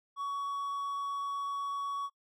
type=tone; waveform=triangle; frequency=1123 Hz; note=C#6; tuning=22 cents sharp; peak=-31 dBFS; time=0.16-2.1 s; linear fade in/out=50 ms; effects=noise-tail reverb RT60 0.1 s tail -23 dB re dry